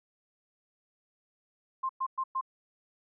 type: tone bursts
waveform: sine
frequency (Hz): 1053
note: C6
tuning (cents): +11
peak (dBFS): -28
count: 4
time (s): 1.83-2.412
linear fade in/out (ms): 10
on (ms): 63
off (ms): 110
effects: none